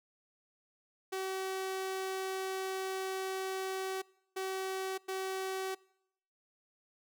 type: tone bursts at uneven times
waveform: sawtooth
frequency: 380.4 Hz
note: F#4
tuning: 48 cents sharp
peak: -31 dBFS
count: 3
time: 1.12-4.02 / 4.36-4.98 / 5.08-5.75 s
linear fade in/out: 10 ms
effects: noise-tail reverb RT60 0.8 s tail -25 dB re dry